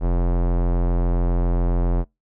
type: tone with low-pass filter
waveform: square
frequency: 43.65 Hz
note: F1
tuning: in tune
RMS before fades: -19 dBFS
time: 0-2.05 s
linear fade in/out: 50 ms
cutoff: 780 Hz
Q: 1
effects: noise-tail reverb RT60 0.2 s tail -26 dB re dry